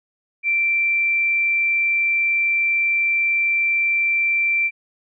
sine tone, 2349 Hz, D7, in tune, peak -16 dBFS, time 0.43-4.71 s, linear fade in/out 50 ms, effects none

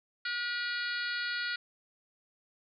harmonic tone with a mistuned harmonic, 480 Hz, B4, 49 cents flat, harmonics 3 / 4 / 5 / 6 / 7 / 8 / 9 / 10, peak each -34 / -40 / -44 / -45 / -46 / -44 / -40 / -48 dBFS, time 0.25-1.56 s, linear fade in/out 5 ms, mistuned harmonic 4, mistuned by +22 cents, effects none

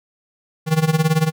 square tone with tremolo, 158.4 Hz, D#3, 31 cents sharp, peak -12 dBFS, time 0.66-1.32 s, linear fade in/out 50 ms, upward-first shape sine, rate 18 Hz, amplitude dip 85%, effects none

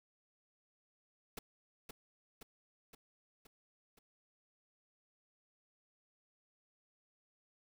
pink noise with echo, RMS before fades -44 dBFS, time 1.37-1.39 s, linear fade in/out 5 ms, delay 520 ms, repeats 5, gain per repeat -4 dB, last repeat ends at 3.99 s, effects none

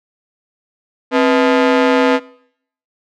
sawtooth ring-modulated tone, 378.6 Hz, F#4, 40 cents sharp, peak -3 dBFS, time 1.11-2.2 s, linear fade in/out 50 ms, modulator 113 Hz, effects noise-tail reverb RT60 0.7 s tail -23 dB re dry + low-pass 3000 Hz 12 dB/octave

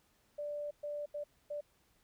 sine tone bursts at uneven times, 587.3 Hz, D5, in tune, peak -37 dBFS, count 4, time 0.38-0.71 / 0.83-1.06 / 1.14-1.24 / 1.5-1.61 s, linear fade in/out 10 ms, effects pink hiss -72 dBFS RMS until 2.03 s

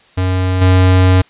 square tone with level steps, 92.5 Hz, F#2, in tune, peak -13 / -7 dBFS, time 0.17-1.22 s, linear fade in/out 10 ms, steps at 0.61 s, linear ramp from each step 10 ms, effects white hiss -48 dBFS RMS until 1.29 s + resampled to 8000 Hz

